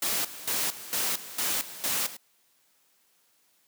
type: noise with tremolo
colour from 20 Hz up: white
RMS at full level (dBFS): -28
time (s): 0.02-2.17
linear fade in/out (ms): 5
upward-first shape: square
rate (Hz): 2.2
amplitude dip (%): 80
effects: white hiss -67 dBFS RMS until 3.67 s + high-pass 150 Hz 12 dB/octave